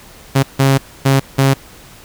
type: tone bursts at uneven times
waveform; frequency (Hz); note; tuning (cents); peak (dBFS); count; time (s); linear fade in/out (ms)
sawtooth; 135.8; C#3; -35; -5; 4; 0.35-0.43 / 0.59-0.78 / 1.05-1.2 / 1.38-1.54; 10
effects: pink hiss -40 dBFS RMS until 2.04 s